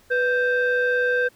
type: tone pair together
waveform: sine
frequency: 493.9 / 1569.2 Hz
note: B4 / G6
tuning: 0 / +1 cents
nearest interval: octave + minor sixth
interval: 2001 cents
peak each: -19 dBFS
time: 0.1-1.29 s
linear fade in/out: 20 ms
effects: tanh soft clip ceiling -15 dBFS + pink hiss -56 dBFS RMS until 1.35 s